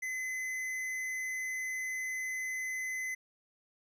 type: tone with tanh clipping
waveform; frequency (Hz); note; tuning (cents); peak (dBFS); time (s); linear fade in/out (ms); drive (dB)
sine; 2034; C7; -50; -36; 0.02-3.15; 10; 13
effects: none